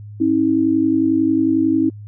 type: tone pair together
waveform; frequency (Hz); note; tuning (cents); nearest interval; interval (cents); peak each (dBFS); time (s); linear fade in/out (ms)
sine; 269.9 / 321; C#4 / E4; -46 / -46; minor third; 300; -17 / -15; 0.2-1.9; 10
effects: added 104 Hz sine -32 dBFS peak until 2.07 s